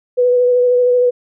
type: tone with vibrato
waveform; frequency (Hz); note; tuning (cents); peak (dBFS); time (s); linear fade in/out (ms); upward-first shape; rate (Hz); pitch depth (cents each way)
sine; 493.9; B4; 0; -9; 0.17-1.11; 20; sine; 13; 17
effects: none